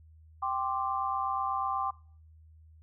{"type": "chord", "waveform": "sine", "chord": "G suspended fourth", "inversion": "none", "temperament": "equal", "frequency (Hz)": [784, 1046.5, 1174.7], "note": ["G5", "C6", "D6"], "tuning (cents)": [0, 0, 0], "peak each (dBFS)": -33, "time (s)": [0.42, 1.91], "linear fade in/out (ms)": 10, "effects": ["noise-tail reverb RT60 0.5 s tail -23 dB re dry", "added 79 Hz sine -53 dBFS peak until 2.82 s"]}